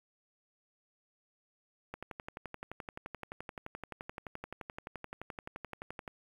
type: click train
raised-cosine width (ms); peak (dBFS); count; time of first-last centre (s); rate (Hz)
0.5; -26; 49; 1.94-6.078; 11.6
effects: 9-bit